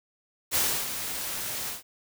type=noise with ADSR envelope; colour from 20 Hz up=white; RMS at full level=-24 dBFS; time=0.51-1.83 s; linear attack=45 ms; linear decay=310 ms; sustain=-9 dB; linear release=140 ms; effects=none